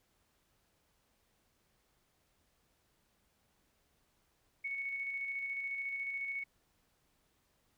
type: tone with tremolo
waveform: sine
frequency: 2217 Hz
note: C#7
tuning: in tune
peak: -35 dBFS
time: 4.64-6.44 s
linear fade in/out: 10 ms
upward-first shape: square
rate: 14 Hz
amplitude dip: 30%
effects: pink hiss -75 dBFS RMS until 7.77 s